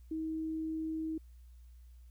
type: tone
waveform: sine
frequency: 318 Hz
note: D#4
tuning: 38 cents sharp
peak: -34 dBFS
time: 0.11-1.18 s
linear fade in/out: 5 ms
effects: added 60 Hz sine -52 dBFS peak until 2.1 s + white hiss -75 dBFS RMS until 2.1 s